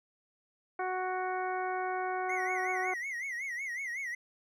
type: harmonic tone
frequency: 370 Hz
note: F#4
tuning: in tune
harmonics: 1 / 2 / 3 / 4 / 5 / 6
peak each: -37 / -34 / -40 / -40 / -47 / -46 dBFS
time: 0.79-2.94 s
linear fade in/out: 5 ms
type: tone with vibrato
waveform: triangle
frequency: 2038 Hz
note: C7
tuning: 46 cents flat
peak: -33 dBFS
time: 2.29-4.15 s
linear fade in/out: 5 ms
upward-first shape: sine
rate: 5.4 Hz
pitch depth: 150 cents each way
effects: none